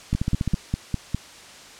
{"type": "two click trains", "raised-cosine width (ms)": 5, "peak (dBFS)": [-10, -10], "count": [7, 6], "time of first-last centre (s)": [[0.15, 0.542], [0.13, 1.146]], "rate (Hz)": [15.3, 4.92], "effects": ["white hiss -44 dBFS RMS until 1.79 s", "low-pass 7000 Hz 12 dB/octave"]}